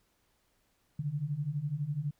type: beating tone pair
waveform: sine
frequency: 138.59 / 150.59 Hz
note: C#3 / D3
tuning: 0 / +44 cents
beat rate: 12 Hz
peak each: -36 / -33 dBFS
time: 0.99-2.11 s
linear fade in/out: 5 ms
effects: pink hiss -73 dBFS RMS until 2.19 s